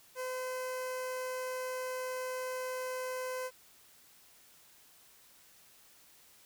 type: tone with notch filter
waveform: sawtooth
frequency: 511 Hz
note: C5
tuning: 41 cents flat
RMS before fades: -38 dBFS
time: 0.15-3.51 s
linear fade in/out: 50 ms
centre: 3600 Hz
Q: 1.7
effects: white hiss -61 dBFS RMS until 6.45 s